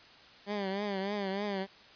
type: tone with vibrato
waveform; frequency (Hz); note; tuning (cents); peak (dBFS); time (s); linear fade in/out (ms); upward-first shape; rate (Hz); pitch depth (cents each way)
15% pulse; 199; G3; +26; -26; 0.46-1.67; 50; triangle; 3.3; 96
effects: white hiss -55 dBFS RMS until 1.95 s + resampled to 11025 Hz

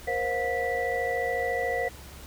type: tone cluster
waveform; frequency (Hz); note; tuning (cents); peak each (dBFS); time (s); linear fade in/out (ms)
sine; 474.2 / 528 / 715 / 1965; A#4 / C5 / F5 / B6; +30 / +16 / +41 / -9; -31; 0.07-1.89; 10
effects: added 69 Hz sine -46 dBFS peak until 2.26 s + pink hiss -47 dBFS RMS until 2.26 s

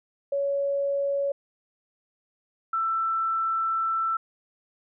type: tone pair in turn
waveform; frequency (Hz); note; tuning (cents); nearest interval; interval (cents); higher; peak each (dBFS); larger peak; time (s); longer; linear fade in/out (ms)
sine; 560 / 1331.9; C#5 / E6; +18 / +17; octave + minor third; 1499; second; -23 / -23; neither; 0.32-1.32 / 2.73-4.17; second; 5
effects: none

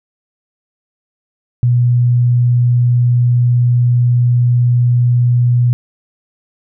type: tone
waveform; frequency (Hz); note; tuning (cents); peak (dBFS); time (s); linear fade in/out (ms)
sine; 121.9; B2; -22; -8; 1.63-5.73; 0
effects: none

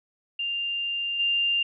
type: tone with level steps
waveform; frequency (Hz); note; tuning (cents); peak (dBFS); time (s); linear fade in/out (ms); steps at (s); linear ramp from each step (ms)
sine; 2794; F7; 0; -26 / -21; 0.39-1.63; 5; 1.19; 10
effects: none

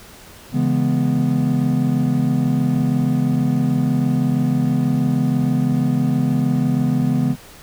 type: chord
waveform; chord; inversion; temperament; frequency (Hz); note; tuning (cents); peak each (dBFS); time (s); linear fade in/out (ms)
triangle; C# minor seventh; none; equal; 138.59 / 164.81 / 207.7 / 246.9; C#3 / E3 / G#3 / B3; 0 / 0 / 0 / 0; -18 / -20 / -22 / -17; 0.52-7.36; 50
effects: pink hiss -42 dBFS RMS until 7.62 s

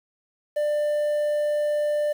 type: tone with quantisation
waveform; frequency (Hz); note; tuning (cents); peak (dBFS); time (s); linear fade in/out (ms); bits
triangle; 594; D5; +20; -19; 0.56-2.13; 10; 8
effects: none

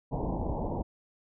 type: low-pass noise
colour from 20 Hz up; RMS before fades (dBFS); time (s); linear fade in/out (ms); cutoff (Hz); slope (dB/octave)
pink; -32; 0.11-0.83; 20; 980; 96
effects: none

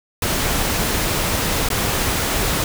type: noise with dropouts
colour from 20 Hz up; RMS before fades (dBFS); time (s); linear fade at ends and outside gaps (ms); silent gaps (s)
pink; -20; 0.22-2.64; 2; 1.688-1.702
effects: none

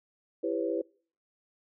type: chord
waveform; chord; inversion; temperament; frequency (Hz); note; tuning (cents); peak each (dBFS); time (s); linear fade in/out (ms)
sine; C# half-diminished seventh; first; just; 332.6 / 399.1 / 498.9 / 554.4; E4 / G4 / B4 / C#5; +16 / +31 / +17 / 0; -32 / -34 / -32 / -36; 0.43-0.82; 10
effects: noise-tail reverb RT60 0.5 s tail -26 dB re dry

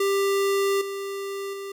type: tone with level steps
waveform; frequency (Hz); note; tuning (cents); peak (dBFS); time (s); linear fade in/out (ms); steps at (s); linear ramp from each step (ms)
square; 395.2; G4; +14; -21 / -30 / -33; 0-1.72; 5; 0.81 / 1.53; 5
effects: none

